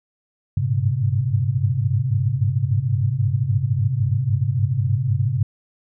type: tone cluster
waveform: sine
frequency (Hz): 96.9 / 100.6 / 107 / 120 / 134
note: G2 / G2 / A2 / B2 / C3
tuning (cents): -20 / +45 / -48 / -49 / +42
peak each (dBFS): -27 / -24 / -24 / -25 / -21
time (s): 0.57-5.43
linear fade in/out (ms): 5
effects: none